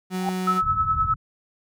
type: tone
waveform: 35% pulse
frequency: 185 Hz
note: F#3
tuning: in tune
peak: -23 dBFS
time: 0.1-0.62 s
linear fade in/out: 50 ms
type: tone with exponential growth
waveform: sine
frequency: 781 Hz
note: G5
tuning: 7 cents flat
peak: -19 dBFS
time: 0.16-0.29 s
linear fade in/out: 0 ms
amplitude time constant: 28 ms
type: tone with tremolo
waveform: sine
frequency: 1300 Hz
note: E6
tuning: 24 cents flat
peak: -16 dBFS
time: 0.47-1.14 s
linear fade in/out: 5 ms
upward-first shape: triangle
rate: 9.7 Hz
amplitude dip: 80%
type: low-pass noise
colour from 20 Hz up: white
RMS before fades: -31 dBFS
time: 0.62-1.16 s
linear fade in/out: 20 ms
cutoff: 130 Hz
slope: 24 dB/octave
effects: none